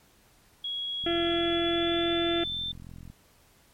sine tone with pitch glide, 3322 to 3560 Hz, G#7 to A7, 0 to +20 cents, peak -30 dBFS, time 0.64-2.72 s, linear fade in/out 5 ms, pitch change +120 cents, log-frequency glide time 1.11-2.61 s
click train, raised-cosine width 5 ms, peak -33 dBFS, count 90, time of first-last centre 1.04-3.1 s, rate 43.2 Hz
harmonic tone, 340 Hz, F4, 46 cents flat, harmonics 1 / 2 / 4 / 5 / 6 / 7 / 8 / 9 / 10, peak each -26 / -32 / -38 / -40 / -42 / -43 / -44 / -45 / -46 dBFS, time 1.06-2.44 s, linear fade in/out 5 ms
effects pink hiss -61 dBFS RMS until 3.73 s + MP3 64 kbps

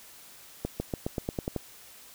accelerating click train, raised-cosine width 2 ms, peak -16 dBFS, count 9, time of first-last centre 0.65-1.563 s, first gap 150 ms, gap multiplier 0.92, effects white hiss -51 dBFS RMS until 2.14 s

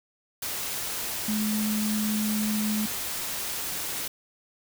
sine tone in noise, 213.1 Hz, G#3, 45 cents sharp, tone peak -25 dBFS, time 1.28-2.86 s, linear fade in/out 5 ms, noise white, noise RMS -32 dBFS, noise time 0.42-4.08 s, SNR +4 dB, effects none

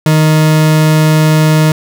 40% pulse tone, 155.56 Hz, D#3, in tune, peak -5 dBFS, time 0.06-1.72 s, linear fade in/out 2 ms, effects none

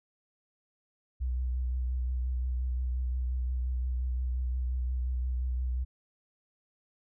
sine tone with vibrato, 62.6 Hz, B1, 24 cents sharp, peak -28 dBFS, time 1.2-5.85 s, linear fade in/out 20 ms, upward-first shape triangle, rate 5.7 Hz, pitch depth 34 cents each way, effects none

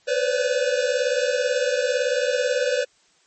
square tone cluster, 495 / 513 / 574 Hz, B4 / C5 / D5, +4 / -34 / -40 cents, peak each -25 dBFS, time 0.07-2.85 s, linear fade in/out 20 ms, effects white hiss -60 dBFS RMS until 3.26 s + MP3 32 kbps

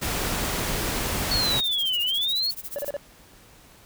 pink noise, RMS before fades -27 dBFS, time 0.01-1.61 s, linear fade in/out 20 ms
sine linear two-way sweep, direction down then up, 4432 to 2800 to 4432 Hz, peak -22 dBFS, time 1.31-2.51 s, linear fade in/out 5 ms, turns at 2.01 s
violet noise with tremolo, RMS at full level -33 dBFS, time 1.43-2.92 s, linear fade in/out 2 ms, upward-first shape sine, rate 14 Hz, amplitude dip 100%
triangle tone bursts, 573 Hz, D5, 43 cents flat, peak -24 dBFS, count 4, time 2.76-2.966 s, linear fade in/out 0 ms, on 26 ms, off 34 ms
effects pink hiss -52 dBFS RMS until 3.85 s

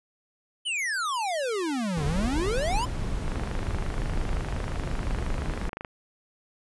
square exponential two-way sweep, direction down then up, 3104 to 138.5 to 1057 Hz, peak -27 dBFS, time 0.65-2.86 s, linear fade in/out 20 ms, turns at 2.05 s
brown noise, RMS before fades -29 dBFS, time 1.97-5.69 s, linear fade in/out 2 ms
click train, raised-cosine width 0.5 ms, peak -20 dBFS, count 67, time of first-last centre 3.28-5.848 s, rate 25.7 Hz
effects resampled to 24000 Hz

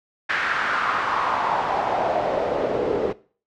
pink noise with band-pass filter sweep, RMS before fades -23 dBFS, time 0.29-3.13 s, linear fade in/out 10 ms, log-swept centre 1700 to 410 Hz, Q 3.1, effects noise-tail reverb RT60 0.4 s tail -19 dB re dry + low-pass 5000 Hz 12 dB/octave

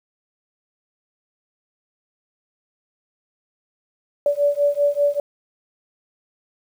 sine beating tone pair, 574 / 579.1 Hz, D5 / D5, -40 / -24 cents, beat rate 5.1 Hz, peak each -19 dBFS, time 4.26-5.2 s, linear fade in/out 2 ms, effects 8-bit

